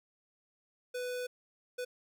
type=tone bursts at uneven times; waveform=square; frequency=496.5 Hz; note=B4; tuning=9 cents sharp; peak=-36 dBFS; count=2; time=0.94-1.27 / 1.78-1.85 s; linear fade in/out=10 ms; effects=none